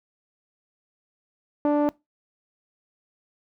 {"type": "tone with low-pass filter", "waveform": "sawtooth", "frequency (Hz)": 293.7, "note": "D4", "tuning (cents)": 0, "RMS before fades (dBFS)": -21, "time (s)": [1.65, 1.89], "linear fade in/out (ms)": 0, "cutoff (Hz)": 750, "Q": 1.5, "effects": ["noise-tail reverb RT60 0.2 s tail -22 dB re dry"]}